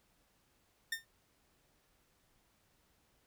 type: tone with exponential decay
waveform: sawtooth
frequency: 1816 Hz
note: A#6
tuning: 46 cents flat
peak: -28 dBFS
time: 0.92-1.05 s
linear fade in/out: 5 ms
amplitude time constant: 27 ms
effects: pink hiss -73 dBFS RMS until 3.26 s